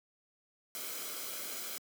white noise with comb filter, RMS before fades -41 dBFS, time 0.75-1.78 s, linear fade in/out 0 ms, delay 1.1 ms, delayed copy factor -0.55, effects high-pass 200 Hz 12 dB/octave

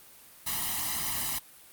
white noise with comb filter, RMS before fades -31 dBFS, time 0.46-1.39 s, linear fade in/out 10 ms, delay 1 ms, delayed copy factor +0.95, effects white hiss -53 dBFS RMS until 1.72 s + Opus 32 kbps

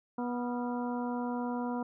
harmonic tone with a mistuned harmonic, 243.7 Hz, B3, 23 cents flat, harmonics 1 / 2 / 3 / 4 / 5 / 6, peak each -33 / -40 / -41 / -40 / -50 / -49 dBFS, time 0.18-1.83 s, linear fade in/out 5 ms, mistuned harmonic 6, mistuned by -91 cents, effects none

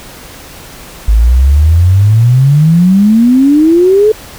sine exponential sweep, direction up, 51.91 to 440 Hz, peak -3 dBFS, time 1.08-4.12 s, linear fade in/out 5 ms, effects pink hiss -31 dBFS RMS until 4.38 s

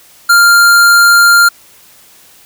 square tone, 1396.9 Hz, F6, in tune, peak -4 dBFS, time 0.29-1.49 s, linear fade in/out 10 ms, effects white hiss -42 dBFS RMS until 2.45 s

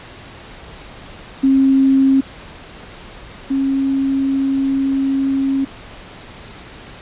sine tone pair in turn, 268.7 / 271.2 Hz, C4 / C#4, +46 / -38 cents, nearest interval unison, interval 16 cents, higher second, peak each -9 / -14 dBFS, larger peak first, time 1.43-2.21 / 3.5-5.65 s, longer second, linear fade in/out 10 ms, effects pink hiss -37 dBFS RMS until 7.01 s + resampled to 8000 Hz

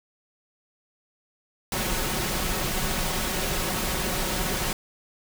pink noise with comb filter, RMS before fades -27 dBFS, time 1.72-4.73 s, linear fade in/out 2 ms, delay 5.4 ms, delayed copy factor +0.5, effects none

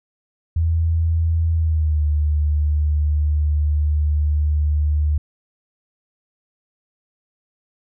sine tone with pitch glide, 82.1 to 74.85 Hz, E2 to D2, -6 to +33 cents, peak -15 dBFS, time 0.56-5.18 s, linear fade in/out 5 ms, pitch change -161 cents, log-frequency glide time 1.53-2.05 s, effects none

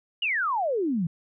sine exponential sweep, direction down, 2960 to 155.56 Hz, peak -23 dBFS, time 0.22-1.07 s, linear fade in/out 5 ms, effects none

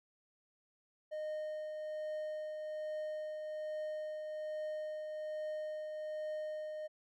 triangle tone with tremolo, 615 Hz, D#5, 20 cents flat, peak -35 dBFS, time 1.11-6.88 s, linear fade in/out 20 ms, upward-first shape triangle, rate 1.2 Hz, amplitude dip 35%, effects none

